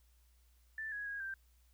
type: tone with pitch steps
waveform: sine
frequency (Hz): 1765 / 1665 / 1642 / 1572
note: A6 / G#6 / G#6 / G6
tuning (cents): +5 / +4 / -20 / +4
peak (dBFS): -39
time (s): 0.78-1.34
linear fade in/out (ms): 2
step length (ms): 140
effects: added 60 Hz sine -65 dBFS peak until 1.73 s + white hiss -75 dBFS RMS until 1.73 s